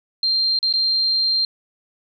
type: tone with dropouts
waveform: sine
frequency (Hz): 4175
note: C8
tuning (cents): -5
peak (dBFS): -16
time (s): 0.23-1.45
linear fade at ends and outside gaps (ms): 2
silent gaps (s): 0.589-0.628 / 0.727-0.737
effects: none